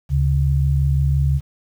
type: tone pair together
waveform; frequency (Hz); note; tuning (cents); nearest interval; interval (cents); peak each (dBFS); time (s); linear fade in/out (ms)
sine; 72.76 / 138.59; D2 / C#3; -16 / 0; major seventh; 1116; -17; 0.09-1.41; 50
effects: 8-bit